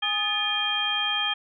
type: tone cluster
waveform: sine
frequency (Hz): 825 / 1247 / 1739 / 2444 / 3195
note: G#5 / D#6 / A6 / D#7 / G7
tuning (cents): -12 / +3 / -21 / -32 / +32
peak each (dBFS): -33 / -33 / -32 / -32 / -25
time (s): 0.02-1.34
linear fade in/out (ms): 10
effects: none